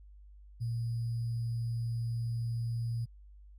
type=tone with sample-and-hold; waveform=sine; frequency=116.54 Hz; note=A#2; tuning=in tune; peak=-31 dBFS; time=0.6-3.06 s; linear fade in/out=20 ms; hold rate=4900 Hz; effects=added 50 Hz sine -51 dBFS peak until 3.58 s + resampled to 32000 Hz